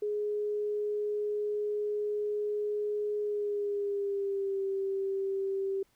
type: tone with pitch glide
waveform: sine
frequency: 417.4 to 389.4 Hz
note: G#4 to G4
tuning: +9 to -12 cents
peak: -29 dBFS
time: 0.02-5.83 s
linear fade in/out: 5 ms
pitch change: -121 cents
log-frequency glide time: 3.21-4.63 s
effects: pink hiss -70 dBFS RMS until 5.95 s